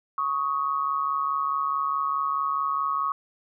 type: tone pair together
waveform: sine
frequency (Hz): 1111.3 / 1256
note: C#6 / D#6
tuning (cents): +4 / +16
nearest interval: major second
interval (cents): 212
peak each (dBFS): -25 / -28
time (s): 0.18-3.12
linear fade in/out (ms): 2
effects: none